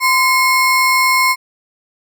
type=ring-modulated tone; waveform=square; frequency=1600 Hz; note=G6; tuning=35 cents sharp; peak=-8 dBFS; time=0-1.36 s; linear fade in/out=50 ms; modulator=568 Hz; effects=none